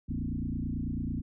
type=tone with frequency modulation; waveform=sine; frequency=155.56 Hz; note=D#3; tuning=in tune; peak=-30 dBFS; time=0.08-1.22 s; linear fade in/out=20 ms; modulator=29.1 Hz; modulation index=4.1; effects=none